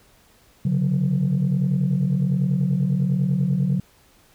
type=tone cluster; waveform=sine; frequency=132 / 142.1 / 183.4 Hz; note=C3 / C#3 / F#3; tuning=+16 / +43 / -15 cents; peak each=-25 / -20 / -20 dBFS; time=0.65-3.8 s; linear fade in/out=5 ms; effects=tanh soft clip ceiling -13 dBFS + pink hiss -56 dBFS RMS until 4.34 s